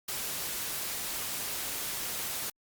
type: noise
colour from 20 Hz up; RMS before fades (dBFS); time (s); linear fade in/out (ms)
white; -35; 0.08-2.5; 5
effects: Opus 48 kbps